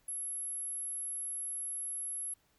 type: tone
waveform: sine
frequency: 11175 Hz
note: F9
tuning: in tune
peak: -36 dBFS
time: 0.08-2.34 s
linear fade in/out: 5 ms
effects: pink hiss -72 dBFS RMS until 2.58 s